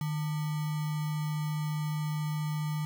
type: tone with sample-and-hold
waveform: sine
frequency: 152.4 Hz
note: D#3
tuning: 36 cents flat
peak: -29 dBFS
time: 0.01-2.85 s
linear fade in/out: 2 ms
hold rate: 1050 Hz
effects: none